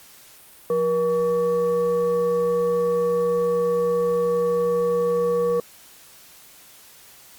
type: tone with frequency modulation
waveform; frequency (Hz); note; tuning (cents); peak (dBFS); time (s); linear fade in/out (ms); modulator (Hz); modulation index
sine; 478.2; A#4; +44; -18; 0.7-5.6; 2; 655; 0.45
effects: white hiss -48 dBFS RMS until 7.38 s + Opus 48 kbps